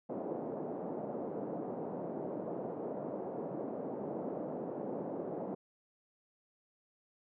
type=band-pass noise; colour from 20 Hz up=white; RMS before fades=-40 dBFS; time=0.09-5.55 s; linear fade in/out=10 ms; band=170 to 630 Hz; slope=24 dB/octave; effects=none